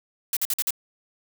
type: noise bursts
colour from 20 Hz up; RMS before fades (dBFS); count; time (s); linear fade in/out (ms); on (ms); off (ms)
blue; -24; 5; 0.33-0.707; 2; 37; 48
effects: none